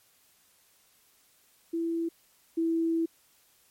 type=tone pair in turn; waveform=sine; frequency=332.7 / 329.3 Hz; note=E4 / E4; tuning=+16 / -2 cents; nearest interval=unison; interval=18 cents; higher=first; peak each=-27 / -24 dBFS; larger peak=second; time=1.73-2.09 / 2.57-3.06 s; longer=second; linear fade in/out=10 ms; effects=white hiss -64 dBFS RMS until 3.7 s + MP3 64 kbps